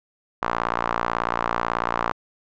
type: tone with band-pass filter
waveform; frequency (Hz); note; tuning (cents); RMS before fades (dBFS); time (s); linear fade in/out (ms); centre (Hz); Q
sawtooth; 58.2; A#1; -2; -25; 0.42-2.12; 0; 1100; 2.5
effects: resampled to 16000 Hz